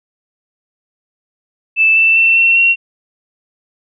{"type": "tone with pitch steps", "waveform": "sine", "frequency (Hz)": [2637, 2661, 2686, 2711, 2736], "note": ["E7", "E7", "E7", "E7", "F7"], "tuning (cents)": [0, 16, 32, 48, -36], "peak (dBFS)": -7, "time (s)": [1.76, 2.76], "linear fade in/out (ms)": 50, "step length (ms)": 200, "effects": []}